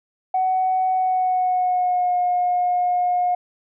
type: tone with pitch glide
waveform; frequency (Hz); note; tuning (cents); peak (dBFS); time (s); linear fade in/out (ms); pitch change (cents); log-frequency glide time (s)
sine; 748 to 717.5; F#5 to F5; +19 to +47; -16; 0.34-3.35; 5; -72; 0.91-2.17
effects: tanh soft clip ceiling -12 dBFS